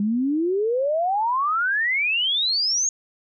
sine exponential sweep, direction up, 198.6 to 6690 Hz, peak -19 dBFS, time 0-2.89 s, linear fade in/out 2 ms, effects none

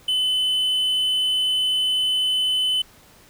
triangle tone, 3024 Hz, F#7, 37 cents sharp, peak -17 dBFS, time 0.08-2.82 s, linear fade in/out 5 ms, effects pink hiss -51 dBFS RMS until 3.29 s

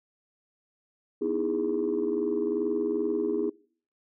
sine chord, E major seventh, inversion second, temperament just, 247.2 / 309 / 329.6 / 412 Hz, B3 / D#4 / E4 / G#4, +2 / -12 / 0 / -14 cents, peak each -33 / -32 / -30 / -27 dBFS, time 1.21-3.5 s, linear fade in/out 10 ms, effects noise-tail reverb RT60 0.5 s tail -24 dB re dry + tanh soft clip ceiling -18 dBFS

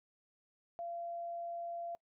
sine tone, 685 Hz, F5, 34 cents flat, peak -39 dBFS, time 0.79-1.95 s, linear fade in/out 0 ms, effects noise-tail reverb RT60 0.1 s tail -24 dB re dry

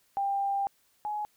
sine tone pair in turn, 794 / 839.7 Hz, G5 / G#5, +22 / +19 cents, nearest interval minor second, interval 97 cents, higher second, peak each -26 / -30 dBFS, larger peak first, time 0.17-0.67 / 1.05-1.25 s, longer first, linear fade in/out 0 ms, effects white hiss -68 dBFS RMS until 1.36 s

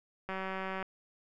click train, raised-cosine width 0.5 ms, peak -23 dBFS, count 103, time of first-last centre 0.29-0.827 s, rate 190 Hz, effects none

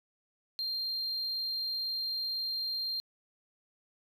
triangle tone, 4186 Hz, C8, in tune, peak -30 dBFS, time 0.59-3 s, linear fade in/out 0 ms, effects tanh soft clip ceiling -26 dBFS + 12-bit

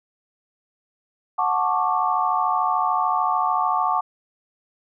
sine chord, D major seventh, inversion first, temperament just, 734.2 / 881 / 1101.2 / 1174.7 Hz, F#5 / A5 / C#6 / D6, -14 / +2 / -12 / 0 cents, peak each -24 dBFS, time 1.38-4.01 s, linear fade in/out 10 ms, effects none

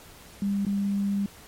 sine tone with dropouts, 199.9 Hz, G3, 34 cents sharp, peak -23 dBFS, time 0.42-1.26 s, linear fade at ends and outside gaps 2 ms, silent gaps 0.651-0.666 s, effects pink hiss -49 dBFS RMS until 1.47 s + MP3 64 kbps

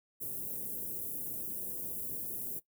white band-stop noise, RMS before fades -39 dBFS, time 0.2-2.6 s, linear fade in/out 20 ms, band 480 to 11000 Hz, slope 24 dB/octave, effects noise-tail reverb RT60 0.1 s tail -17 dB re dry + high-pass 80 Hz 12 dB/octave

